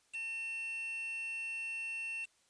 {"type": "tone with quantisation", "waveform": "triangle", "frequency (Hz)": 2700, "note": "E7", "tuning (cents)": 41, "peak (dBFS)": -36, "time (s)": [0.13, 2.26], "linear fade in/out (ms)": 20, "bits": 8, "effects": ["white hiss -71 dBFS RMS until 2.49 s", "resampled to 22050 Hz"]}